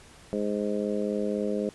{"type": "harmonic tone", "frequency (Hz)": 103.83, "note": "G#2", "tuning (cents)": 0, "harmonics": [2, 3, 4, 5, 6], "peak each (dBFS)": [-30, -35, -31, -32, -37], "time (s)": [0.33, 1.69], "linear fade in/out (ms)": 0, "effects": ["pink hiss -52 dBFS RMS until 1.74 s", "resampled to 24000 Hz"]}